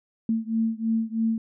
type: beating tone pair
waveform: sine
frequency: 223.5 / 226.6 Hz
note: A3 / A#3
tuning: +27 / -49 cents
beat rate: 3.1 Hz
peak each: -25 / -26 dBFS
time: 0.29-1.38 s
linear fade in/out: 2 ms
effects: none